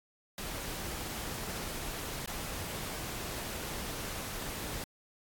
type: noise with dropouts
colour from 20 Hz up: pink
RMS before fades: -39 dBFS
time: 0.38-4.84 s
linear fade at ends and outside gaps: 1 ms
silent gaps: 2.26-2.275 s
effects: AAC 64 kbps